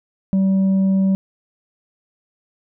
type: tone with tanh clipping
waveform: triangle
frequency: 192.2 Hz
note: G3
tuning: 34 cents flat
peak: -14 dBFS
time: 0.33-1.15 s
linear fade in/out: 0 ms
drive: 8 dB
effects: none